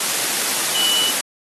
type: tone in noise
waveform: sine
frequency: 2960 Hz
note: F#7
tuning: in tune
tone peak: -18 dBFS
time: 0.75-1.11 s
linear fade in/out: 5 ms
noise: white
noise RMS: -20 dBFS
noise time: 0-1.21 s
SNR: -1 dB
effects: high-pass 200 Hz 12 dB/octave + AAC 32 kbps